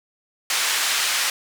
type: band-pass noise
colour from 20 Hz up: pink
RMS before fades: -22 dBFS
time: 0.5-1.3 s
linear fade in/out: 2 ms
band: 1500 to 10000 Hz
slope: 12 dB/octave
effects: none